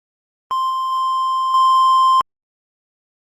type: tone with level steps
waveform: triangle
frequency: 1046.5 Hz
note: C6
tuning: in tune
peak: -14 / -16 / -14 / -8 dBFS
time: 0.51-2.21 s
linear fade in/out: 0 ms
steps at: 0.7 / 0.92 / 1.54 s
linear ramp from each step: 2 ms
effects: Opus 24 kbps